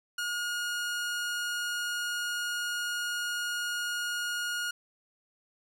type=tone; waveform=sawtooth; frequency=1434 Hz; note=F6; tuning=45 cents sharp; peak=-27 dBFS; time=0.18-4.71 s; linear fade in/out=5 ms; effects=low-pass 12000 Hz 12 dB/octave + 11-bit